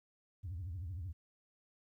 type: tone with vibrato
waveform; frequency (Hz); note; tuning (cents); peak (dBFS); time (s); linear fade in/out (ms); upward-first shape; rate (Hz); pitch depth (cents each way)
sine; 88.1; F2; +16; -38; 0.43-1.13; 20; triangle; 13; 270
effects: tanh soft clip ceiling -37 dBFS + 13-bit